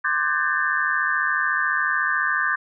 sine tone cluster, 1055 / 1189 / 1535 / 1629 / 1785 Hz, C6 / D6 / G6 / G#6 / A6, +14 / +21 / -37 / -34 / +24 cents, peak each -30 / -26 / -25 / -25 / -25 dBFS, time 0.04-2.56 s, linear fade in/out 10 ms, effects none

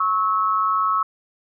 sine tone pair together, 1100 / 1298.7 Hz, C#6 / E6, -14 / -26 cents, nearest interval minor third, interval 288 cents, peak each -20 dBFS, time 0-1.03 s, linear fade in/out 5 ms, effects none

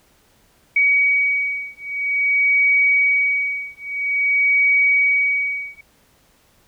sine beating tone pair, 2260 / 2260.5 Hz, C#7 / C#7, +33 / +33 cents, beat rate 0.5 Hz, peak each -18 dBFS, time 0.76-5.81 s, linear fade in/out 5 ms, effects pink hiss -57 dBFS RMS until 6.67 s

